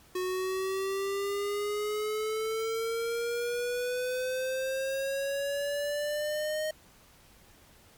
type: exponential sweep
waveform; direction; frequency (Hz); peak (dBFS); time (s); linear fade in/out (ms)
square; up; 365.2 to 622.3; -30; 0.15-6.71; 5
effects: pink hiss -58 dBFS RMS until 7.97 s + MP3 96 kbps